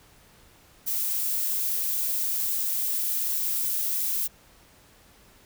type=noise; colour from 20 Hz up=violet; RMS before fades=-27 dBFS; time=0.86-4.28 s; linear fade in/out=20 ms; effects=pink hiss -56 dBFS RMS until 5.45 s